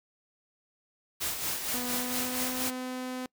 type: noise with tremolo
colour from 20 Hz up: white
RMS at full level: -31 dBFS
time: 1.2-2.71 s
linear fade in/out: 20 ms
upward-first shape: sine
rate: 4.3 Hz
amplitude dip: 50%
type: tone with pitch glide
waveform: sawtooth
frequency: 246.9 to 254.4 Hz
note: B3 to C4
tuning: 0 to -48 cents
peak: -30 dBFS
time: 1.74-3.26 s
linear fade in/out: 0 ms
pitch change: +52 cents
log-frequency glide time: 1.87-2.55 s
effects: noise-tail reverb RT60 0.1 s tail -25 dB re dry